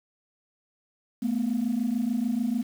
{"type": "tone pair together", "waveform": "sine", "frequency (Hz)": [219, 245.8], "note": ["A3", "B3"], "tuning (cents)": [-8, -8], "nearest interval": "major second", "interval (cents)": 200, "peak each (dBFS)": [-26, -25], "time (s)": [1.22, 2.63], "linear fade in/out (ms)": 10, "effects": ["tanh soft clip ceiling -19 dBFS", "8-bit"]}